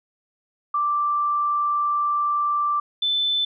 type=tone pair in turn; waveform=sine; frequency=1174.7 / 3520 Hz; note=D6 / A7; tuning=0 / 0 cents; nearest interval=octave + perfect fifth; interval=1900 cents; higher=second; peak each=-19 dBFS; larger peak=neither; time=0.74-2.8 / 3.02-3.45 s; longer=first; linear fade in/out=5 ms; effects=none